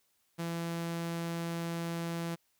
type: tone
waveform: sawtooth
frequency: 168.2 Hz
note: E3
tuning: 35 cents sharp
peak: -30 dBFS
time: 0.38-2.36 s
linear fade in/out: 20 ms
effects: white hiss -74 dBFS RMS until 2.59 s